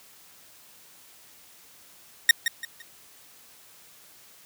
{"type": "tone with echo", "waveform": "sawtooth", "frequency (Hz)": 1855, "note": "A#6", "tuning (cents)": -9, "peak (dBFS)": -8, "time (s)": [2.29, 2.31], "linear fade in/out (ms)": 2, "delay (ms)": 170, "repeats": 3, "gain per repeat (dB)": -10, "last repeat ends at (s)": 2.82, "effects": ["white hiss -53 dBFS RMS until 4.45 s", "high-pass 60 Hz 12 dB/octave"]}